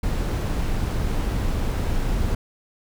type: noise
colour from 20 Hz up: brown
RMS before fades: -23 dBFS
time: 0.03-2.35 s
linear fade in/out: 5 ms
effects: none